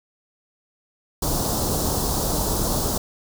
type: band-stop noise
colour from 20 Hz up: pink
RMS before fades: -23 dBFS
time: 1.22-2.98 s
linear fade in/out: 5 ms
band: 1100 to 4400 Hz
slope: 24 dB/octave
effects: none